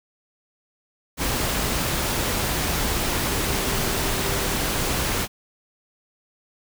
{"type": "tone in noise", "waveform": "sine", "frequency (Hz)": 392, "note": "G4", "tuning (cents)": 0, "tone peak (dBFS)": -33, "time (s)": [3.27, 4.6], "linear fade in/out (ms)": 50, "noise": "pink", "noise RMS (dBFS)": -24, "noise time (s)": [1.17, 5.28], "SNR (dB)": -12, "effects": []}